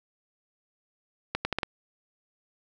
accelerating click train, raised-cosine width 0.3 ms, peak -11 dBFS, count 5, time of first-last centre 1.35-1.632 s, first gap 100 ms, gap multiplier 0.77, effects none

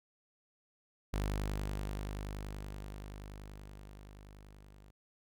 sawtooth tone with level ramp, 50.5 Hz, G#1, 48 cents flat, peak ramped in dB -28 to -52 dBFS, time 1.13-4.91 s, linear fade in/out 10 ms, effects none

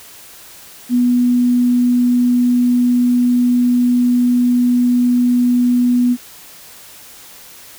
sine tone, 245.1 Hz, B3, 13 cents flat, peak -10 dBFS, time 0.89-6.17 s, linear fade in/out 50 ms, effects white hiss -39 dBFS RMS until 7.78 s

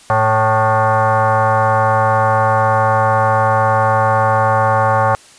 sine tone with frequency modulation, 110 Hz, A2, in tune, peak -10 dBFS, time 0.1-5.15 s, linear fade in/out 0 ms, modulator 331 Hz, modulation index 3.6, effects white hiss -43 dBFS RMS until 5.38 s + resampled to 22050 Hz

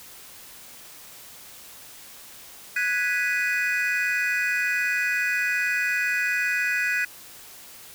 triangle chord, G# minor seventh, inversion third, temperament equal, 1480 / 1661.2 / 1975.5 / 2489 Hz, F#6 / G#6 / B6 / D#7, 0 / 0 / 0 / 0 cents, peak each -26 dBFS, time 2.76-7.05 s, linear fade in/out 5 ms, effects white hiss -45 dBFS RMS until 7.94 s

